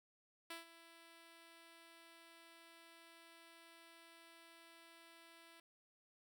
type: tone with ADSR envelope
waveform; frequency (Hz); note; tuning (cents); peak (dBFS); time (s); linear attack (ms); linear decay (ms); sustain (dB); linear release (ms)
5% pulse; 332.6; E4; +16; -34; 0.5-5.6; 6; 140; -15; 3
effects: none